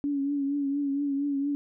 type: tone with vibrato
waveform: sine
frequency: 281.8 Hz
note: C#4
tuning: 29 cents sharp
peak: -25 dBFS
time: 0.04-1.55 s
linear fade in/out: 0 ms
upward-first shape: triangle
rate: 4.3 Hz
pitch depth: 51 cents each way
effects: none